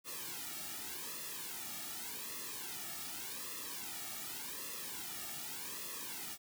white noise with flanger, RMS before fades -44 dBFS, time 0.04-6.38 s, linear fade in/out 50 ms, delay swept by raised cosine 1.3 to 1.99 ms, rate 0.86 Hz, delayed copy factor -0.9, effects none

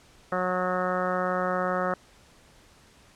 harmonic tone, 182.5 Hz, F#3, 24 cents flat, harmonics 1 / 2 / 3 / 4 / 5 / 6 / 7 / 8 / 9 / 10, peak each -33 / -35 / -29 / -33 / -40 / -35 / -31 / -37 / -41 / -40 dBFS, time 0.32-1.94 s, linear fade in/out 2 ms, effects pink hiss -56 dBFS RMS until 3.15 s + low-pass 9000 Hz 12 dB/octave

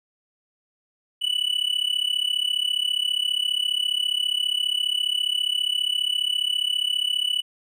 triangle tone with amplitude modulation, 2965 Hz, F#7, 3 cents sharp, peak -16 dBFS, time 1.21-7.42 s, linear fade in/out 20 ms, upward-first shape sine, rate 34.8 Hz, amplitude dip 90%, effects none

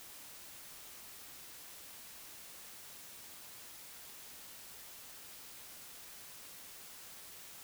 silence, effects white hiss -52 dBFS RMS until 7.63 s

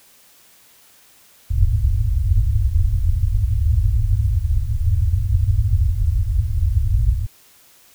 white low-pass noise, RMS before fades -17 dBFS, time 1.5-7.27 s, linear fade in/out 10 ms, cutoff 110 Hz, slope 96 dB/octave, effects white hiss -51 dBFS RMS until 7.94 s

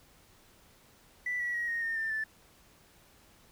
triangle tone with pitch steps, 1975.5 / 1937.1 / 1899.4 / 1862.5 / 1826.3 / 1790.7 / 1755.9 Hz, B6 / B6 / A#6 / A#6 / A#6 / A6 / A6, 0 / -34 / +32 / -2 / -36 / +30 / -4 cents, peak -27 dBFS, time 1.26-2.24 s, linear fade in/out 5 ms, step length 140 ms, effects tanh soft clip ceiling -28 dBFS + pink hiss -61 dBFS RMS until 3.51 s

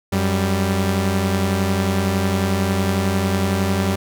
sawtooth tone pair together, 92.5 / 196 Hz, F#2 / G3, 0 / 0 cents, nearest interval octave + minor second, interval 1300 cents, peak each -16 dBFS, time 0.12-3.96 s, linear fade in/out 10 ms, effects none

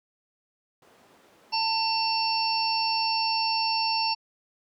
brown noise, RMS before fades -46 dBFS, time 0.82-3.06 s, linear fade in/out 2 ms
harmonic tone, 900 Hz, A5, 39 cents sharp, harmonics 1 / 3 / 5 / 6, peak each -26 / -32 / -30 / -29 dBFS, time 1.52-4.15 s, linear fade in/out 20 ms
effects high-pass 400 Hz 12 dB/octave

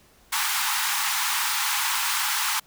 pink high-pass noise, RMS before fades -25 dBFS, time 0.32-2.6 s, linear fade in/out 10 ms, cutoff 820 Hz, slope 96 dB/octave, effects pink hiss -57 dBFS RMS until 2.66 s

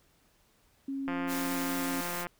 sine tone with pitch glide, 272.9 to 271 Hz, C#4 to C#4, -27 to -39 cents, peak -32 dBFS, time 0.88-2.01 s, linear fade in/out 5 ms, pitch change -12 cents, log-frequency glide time 0.99-1.21 s
click train, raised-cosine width 0.5 ms, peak -22 dBFS, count 209, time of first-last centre 1.08-2.269 s, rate 175 Hz
white noise, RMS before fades -39 dBFS, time 1.27-2.26 s, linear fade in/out 50 ms
effects pink hiss -67 dBFS RMS until 2.39 s

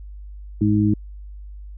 harmonic tone, 104.9 Hz, G#2, 18 cents sharp, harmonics 1 / 2 / 3, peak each -19 / -19 / -19 dBFS, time 0.61-0.94 s, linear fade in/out 5 ms, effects added 50 Hz sine -34 dBFS peak until 1.77 s

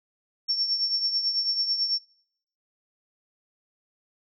sine tone with tremolo, 5450 Hz, F8, 43 cents flat, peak -20 dBFS, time 0.48-1.99 s, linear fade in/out 20 ms, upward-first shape triangle, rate 9.1 Hz, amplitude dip 65%, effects noise-tail reverb RT60 0.7 s tail -25 dB re dry

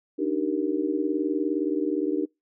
sine chord, Eb major seventh, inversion third, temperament just, 291.7 / 311.1 / 388.9 / 466.7 Hz, D4 / Eb4 / G4 / Bb4, -12 / 0 / -14 / +2 cents, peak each -28 / -27 / -29 / -32 dBFS, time 0.18-2.26 s, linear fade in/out 20 ms, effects noise-tail reverb RT60 0.2 s tail -26 dB re dry

